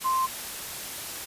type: tone in noise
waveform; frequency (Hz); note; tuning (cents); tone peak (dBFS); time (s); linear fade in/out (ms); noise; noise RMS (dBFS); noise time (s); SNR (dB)
sine; 1046.5; C6; 0; -22; 0.04-0.27; 20; white; -36; 0-1.26; +11
effects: resampled to 32000 Hz